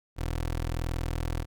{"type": "tone", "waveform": "20% pulse", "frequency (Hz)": 41.2, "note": "E1", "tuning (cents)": 0, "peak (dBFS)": -24, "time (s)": [0.16, 1.46], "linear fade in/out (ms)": 50, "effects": []}